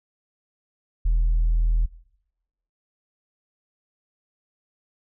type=tone; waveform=sine; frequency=40.68 Hz; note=E1; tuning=22 cents flat; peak=-15 dBFS; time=1.05-1.86 s; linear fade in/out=10 ms; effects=noise-tail reverb RT60 0.9 s tail -22 dB re dry + tanh soft clip ceiling -15 dBFS